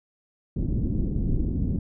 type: low-pass noise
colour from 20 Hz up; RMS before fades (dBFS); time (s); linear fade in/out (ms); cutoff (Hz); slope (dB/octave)
pink; -25; 0.56-1.79; 5; 300; 24
effects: none